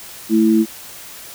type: tone pair together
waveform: sine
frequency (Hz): 220.4 / 329.6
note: A3 / E4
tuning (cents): +3 / 0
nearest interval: perfect fifth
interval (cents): 697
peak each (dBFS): -13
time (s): 0.29-0.66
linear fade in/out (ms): 50
effects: white hiss -36 dBFS RMS until 1.34 s